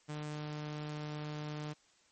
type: tone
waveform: sawtooth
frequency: 150.4 Hz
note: D3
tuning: 42 cents sharp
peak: -35 dBFS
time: 0.08-1.74 s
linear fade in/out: 20 ms
effects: white hiss -68 dBFS RMS until 2.11 s + MP3 32 kbps